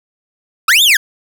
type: linear two-way sweep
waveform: 40% pulse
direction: up then down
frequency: 1174.7 to 3729 to 1518 Hz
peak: -6 dBFS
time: 0.68-0.97 s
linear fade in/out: 5 ms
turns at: 0.83 s
effects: none